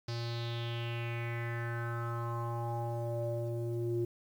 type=tone with low-pass filter sweep; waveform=square; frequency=117.5 Hz; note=A#2; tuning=14 cents sharp; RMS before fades=-36 dBFS; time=0.08-4.05 s; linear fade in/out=5 ms; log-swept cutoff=4900 to 350 Hz; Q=5.1; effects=10-bit